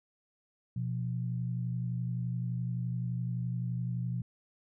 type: tone pair together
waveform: sine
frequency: 122.9 / 174.61 Hz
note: B2 / F3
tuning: -8 / 0 cents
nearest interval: tritone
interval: 608 cents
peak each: -32 / -37 dBFS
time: 0.76-4.22 s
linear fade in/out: 5 ms
effects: none